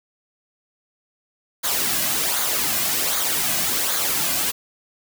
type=noise with flanger; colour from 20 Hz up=white; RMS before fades=-22 dBFS; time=1.63-4.52 s; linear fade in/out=20 ms; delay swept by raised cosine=0.36 to 2.26 ms; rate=1.3 Hz; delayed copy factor=-0.55; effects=none